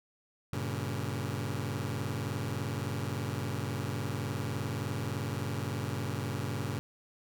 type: chord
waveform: sawtooth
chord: G diminished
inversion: none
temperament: just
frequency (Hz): 98 / 117.6 / 141.12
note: G2 / Bb2 / Db3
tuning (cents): 0 / +16 / +31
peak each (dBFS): -33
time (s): 0.53-6.79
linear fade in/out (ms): 0
effects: none